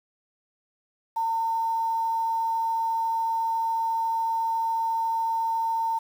sine tone with quantisation, 907 Hz, A#5, 48 cents flat, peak -23 dBFS, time 1.16-5.99 s, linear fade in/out 10 ms, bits 8, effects none

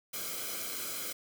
white noise with comb filter, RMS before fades -38 dBFS, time 0.13-1.13 s, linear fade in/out 10 ms, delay 1.1 ms, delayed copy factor -0.75, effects none

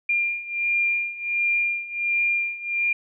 sine beating tone pair, 2398 / 2399.4 Hz, D7 / D7, +36 / +37 cents, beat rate 1.4 Hz, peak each -26 / -23 dBFS, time 0.09-2.93 s, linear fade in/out 5 ms, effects none

